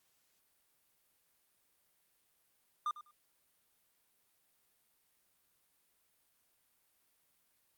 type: tone with echo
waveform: triangle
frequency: 1205 Hz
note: D6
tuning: 44 cents sharp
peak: -30 dBFS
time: 2.86-2.91 s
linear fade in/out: 2 ms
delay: 100 ms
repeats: 2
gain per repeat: -15 dB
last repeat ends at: 3.11 s
effects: white hiss -75 dBFS RMS until 7.77 s + Opus 48 kbps